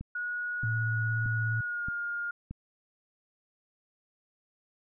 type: click train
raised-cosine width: 5 ms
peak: -26 dBFS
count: 5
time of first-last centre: 0.01-2.51 s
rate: 1.6 Hz
type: tone with pitch glide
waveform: sine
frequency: 1454 to 1415.9 Hz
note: F#6 to F6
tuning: -31 to +23 cents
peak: -31 dBFS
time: 0.15-2.31 s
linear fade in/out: 5 ms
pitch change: -46 cents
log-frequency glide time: 1.59-1.88 s
type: tone with vibrato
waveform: sine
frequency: 112.2 Hz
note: A2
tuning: 34 cents sharp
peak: -28 dBFS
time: 0.63-1.61 s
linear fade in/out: 5 ms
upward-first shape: sine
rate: 17 Hz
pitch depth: 20 cents each way
effects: none